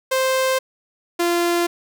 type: tone pair in turn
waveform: sawtooth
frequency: 523.3 / 345.2 Hz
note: C5 / F4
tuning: 0 / -20 cents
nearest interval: perfect fifth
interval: 720 cents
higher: first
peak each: -13 dBFS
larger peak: neither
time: 0.11-0.59 / 1.19-1.67 s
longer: neither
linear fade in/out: 10 ms
effects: none